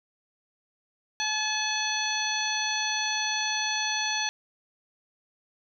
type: harmonic tone with a mistuned harmonic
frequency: 857 Hz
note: A5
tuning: 46 cents flat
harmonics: 1 / 2 / 3 / 4 / 5 / 7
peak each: -33 / -33 / -33 / -33 / -33 / -33 dBFS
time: 1.2-4.29 s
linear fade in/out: 0 ms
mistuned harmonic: 5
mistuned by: +22 cents
effects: none